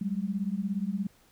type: beating tone pair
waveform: sine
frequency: 189.5 / 206.5 Hz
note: F#3 / G#3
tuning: +42 / -10 cents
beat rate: 17 Hz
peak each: -31 dBFS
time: 0.01-1.07 s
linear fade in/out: 5 ms
effects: pink hiss -62 dBFS RMS until 1.31 s